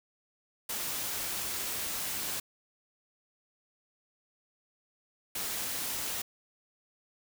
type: noise bursts at uneven times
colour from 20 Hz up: white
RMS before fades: -35 dBFS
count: 2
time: 0.69-2.4 / 5.35-6.22 s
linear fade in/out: 5 ms
effects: none